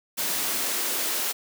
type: noise with high-pass filter sweep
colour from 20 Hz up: white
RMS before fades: -27 dBFS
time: 0.17-1.33 s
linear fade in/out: 20 ms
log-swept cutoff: 200 to 370 Hz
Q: 1.3
effects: none